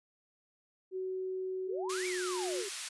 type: tone with pitch glide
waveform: sine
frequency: 374.5 to 364 Hz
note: F#4 to F#4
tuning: +21 to -28 cents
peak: -34 dBFS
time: 0.91-2.65 s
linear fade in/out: 50 ms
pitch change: -49 cents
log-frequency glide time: 1.94-2.09 s
type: exponential two-way sweep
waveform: sine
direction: up then down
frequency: 370 to 2363 to 370 Hz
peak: -39 dBFS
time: 1.67-2.69 s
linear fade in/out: 10 ms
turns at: 2.07 s
type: band-pass noise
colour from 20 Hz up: white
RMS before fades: -41 dBFS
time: 1.89-2.89 s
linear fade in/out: 10 ms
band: 1400 to 9800 Hz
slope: 12 dB/octave
effects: resampled to 24000 Hz